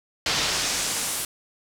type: noise with band-pass filter sweep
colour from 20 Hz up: brown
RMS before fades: -26 dBFS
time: 0.26-1.25 s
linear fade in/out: 2 ms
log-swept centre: 4300 to 11000 Hz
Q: 1.2
effects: none